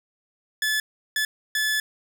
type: tone bursts at uneven times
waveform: sawtooth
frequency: 1727 Hz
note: A6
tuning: 33 cents flat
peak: -18 dBFS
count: 3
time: 0.62-0.8 / 1.16-1.25 / 1.55-1.8 s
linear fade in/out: 2 ms
effects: none